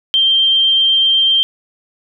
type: tone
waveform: sine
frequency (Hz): 3156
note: G7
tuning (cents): +11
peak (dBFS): -9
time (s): 0.14-1.43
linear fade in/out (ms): 0
effects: none